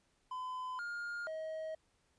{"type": "tone with pitch steps", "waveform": "triangle", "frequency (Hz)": [1015, 1415, 634], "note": ["B5", "F6", "D#5"], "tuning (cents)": [47, 22, 32], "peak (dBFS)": -37, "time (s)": [0.31, 1.75], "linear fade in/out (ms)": 5, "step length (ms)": 480, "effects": ["pink hiss -75 dBFS RMS until 2.18 s", "resampled to 22050 Hz"]}